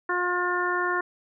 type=harmonic tone; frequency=356.7 Hz; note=F4; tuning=37 cents sharp; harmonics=1 / 2 / 3 / 4 / 5; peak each=-29 / -34 / -28 / -29 / -30 dBFS; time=0.09-1.01 s; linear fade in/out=5 ms; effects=none